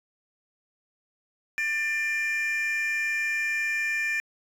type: tone pair together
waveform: triangle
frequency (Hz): 1783.5 / 2389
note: A6 / D7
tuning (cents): +23 / +29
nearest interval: perfect fourth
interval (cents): 506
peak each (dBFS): -25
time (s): 1.58-4.2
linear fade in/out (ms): 0
effects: tanh soft clip ceiling -19 dBFS